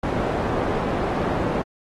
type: low-pass noise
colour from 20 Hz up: white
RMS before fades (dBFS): -24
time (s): 0.03-1.62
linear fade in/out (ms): 5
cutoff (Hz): 660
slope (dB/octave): 12
effects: AAC 32 kbps